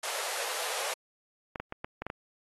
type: high-pass noise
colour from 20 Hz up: pink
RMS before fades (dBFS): -35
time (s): 0.03-0.94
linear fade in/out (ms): 5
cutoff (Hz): 460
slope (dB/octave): 48
type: clicks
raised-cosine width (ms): 0.5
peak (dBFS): -20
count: 7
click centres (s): 1.558 / 1.6 / 1.724 / 1.845 / 2.02 / 2.066 / 2.101
effects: AAC 32 kbps